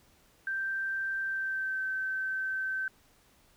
sine tone with pitch glide, 1568 to 1542.8 Hz, G6 to G6, 0 to -28 cents, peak -30 dBFS, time 0.47-2.88 s, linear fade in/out 2 ms, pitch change -28 cents, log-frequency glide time 1.25-1.82 s, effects pink hiss -64 dBFS RMS until 3.56 s

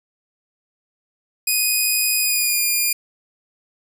5% pulse tone with pitch glide, 2489 to 2417 Hz, D#7 to D7, 0 to +49 cents, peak -8 dBFS, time 1.47-2.93 s, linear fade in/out 5 ms, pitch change -51 cents, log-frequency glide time 2.19-2.62 s, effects none

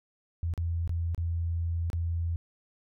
sine tone with dropouts, 84.2 Hz, E2, 37 cents sharp, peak -27 dBFS, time 0.43-2.36 s, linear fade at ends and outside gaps 0 ms, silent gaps 0.538-0.577 / 0.876-0.894 / 1.147-1.178 / 1.901-1.931 s, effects none

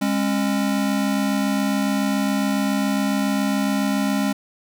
square tone pair together, 203.8 / 271 Hz, G#3 / C#4, -32 / -39 cents, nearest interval perfect fourth, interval 493 cents, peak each -22 / -23 dBFS, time 0.01-4.33 s, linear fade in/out 10 ms, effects none

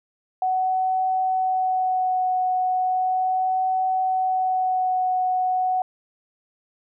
sine tone with vibrato, 745 Hz, F#5, 12 cents sharp, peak -19 dBFS, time 0.42-5.82 s, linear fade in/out 2 ms, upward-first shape sine, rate 0.36 Hz, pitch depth 14 cents each way, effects none

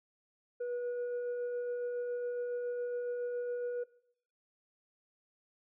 sine tone with frequency modulation, 486.6 Hz, B4, 26 cents flat, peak -34 dBFS, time 0.6-3.84 s, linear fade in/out 10 ms, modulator 966 Hz, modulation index 0.24, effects noise-tail reverb RT60 0.6 s tail -18 dB re dry

